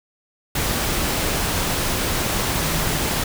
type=tone in noise; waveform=sine; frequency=158.5 Hz; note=D#3; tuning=32 cents sharp; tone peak=-28 dBFS; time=2.55-3.02 s; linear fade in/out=5 ms; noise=pink; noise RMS=-22 dBFS; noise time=0.55-3.24 s; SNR=-9 dB; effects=none